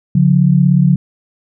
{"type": "tone pair together", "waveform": "sine", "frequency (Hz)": [141.91, 178.8], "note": ["C#3", "F3"], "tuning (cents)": [41, 41], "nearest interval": "major third", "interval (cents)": 400, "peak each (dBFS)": -10, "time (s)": [0.15, 0.96], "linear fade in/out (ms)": 5, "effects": []}